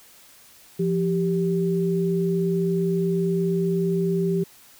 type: tone pair together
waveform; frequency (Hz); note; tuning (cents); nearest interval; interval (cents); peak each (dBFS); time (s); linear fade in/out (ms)
sine; 172.35 / 391.4; F3 / G4; -23 / -3; octave + major second; 1420; -22 / -23; 0.79-4.44; 10
effects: white hiss -51 dBFS RMS until 4.79 s